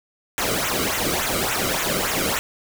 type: noise with flanger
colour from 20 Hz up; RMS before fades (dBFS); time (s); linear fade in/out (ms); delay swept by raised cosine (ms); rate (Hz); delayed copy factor
pink; -23; 0.38-2.39; 0; 0.2 to 1.18; 3.5; -0.75
effects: none